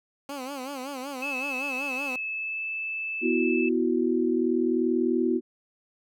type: tone with vibrato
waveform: 15% pulse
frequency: 269.2 Hz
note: C4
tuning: 49 cents sharp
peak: -27 dBFS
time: 0.29-2.16 s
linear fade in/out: 2 ms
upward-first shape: sine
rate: 5.3 Hz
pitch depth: 120 cents each way
type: tone with pitch glide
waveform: sine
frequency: 2604 to 2628 Hz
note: E7 to E7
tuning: -22 to -6 cents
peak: -29 dBFS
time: 1.22-3.69 s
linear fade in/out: 5 ms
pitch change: +16 cents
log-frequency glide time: 2.24-2.64 s
type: chord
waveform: sine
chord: B suspended fourth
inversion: none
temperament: equal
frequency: 246.9 / 329.6 / 370 Hz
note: B3 / E4 / F#4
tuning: 0 / 0 / 0 cents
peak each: -26 dBFS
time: 3.21-5.41 s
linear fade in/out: 50 ms
effects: none